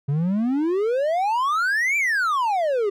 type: exponential two-way sweep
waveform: triangle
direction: up then down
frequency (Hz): 135.9 to 2385 to 387.7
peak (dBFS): -17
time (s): 0.08-2.9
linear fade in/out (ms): 10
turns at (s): 1.97
effects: none